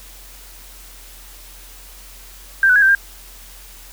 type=tone with pitch steps; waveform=sine; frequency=1578 / 1491 / 1655 / 1561 / 1600 Hz; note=G6 / F#6 / G#6 / G6 / G6; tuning=+11 / +13 / -6 / -8 / +35 cents; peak=-9 dBFS; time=2.63-2.95 s; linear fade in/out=2 ms; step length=64 ms; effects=added 43 Hz sine -41 dBFS peak until 3.92 s + white hiss -42 dBFS RMS until 3.92 s